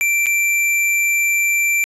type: tone with dropouts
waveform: square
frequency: 2349 Hz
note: D7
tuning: in tune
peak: -15 dBFS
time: 0.01-1.84 s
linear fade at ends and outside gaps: 0 ms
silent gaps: 0.259-0.267 s
effects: resampled to 32000 Hz